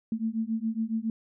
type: beating tone pair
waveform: sine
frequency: 220 / 227.2 Hz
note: A3 / A#3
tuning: 0 / -44 cents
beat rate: 7.2 Hz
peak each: -30 dBFS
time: 0.12-1.1 s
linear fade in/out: 2 ms
effects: none